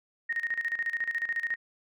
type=tone with tremolo; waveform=sine; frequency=1860 Hz; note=A#6; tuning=4 cents flat; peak=-26 dBFS; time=0.29-1.56 s; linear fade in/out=10 ms; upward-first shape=square; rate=14 Hz; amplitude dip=75%; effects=none